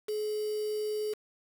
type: tone with quantisation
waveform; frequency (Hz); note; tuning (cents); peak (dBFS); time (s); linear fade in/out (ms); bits
sine; 424.9; G#4; +40; -30; 0.08-1.14; 10; 7
effects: none